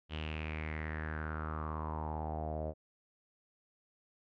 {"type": "tone with low-pass filter sweep", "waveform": "sawtooth", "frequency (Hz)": 77.78, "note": "D#2", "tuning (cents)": 0, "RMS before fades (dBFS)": -39, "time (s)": [0.09, 2.74], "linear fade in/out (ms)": 50, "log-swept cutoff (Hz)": [3100, 590], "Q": 6.2, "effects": []}